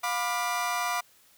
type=chord; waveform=30% pulse; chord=B diminished; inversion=second; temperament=just; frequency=711.2 / 987.8 / 1185.3 Hz; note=F5 / B5 / D6; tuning=+31 / 0 / +16 cents; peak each=-29 dBFS; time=0.03-1.01 s; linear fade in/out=10 ms; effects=white hiss -60 dBFS RMS until 1.37 s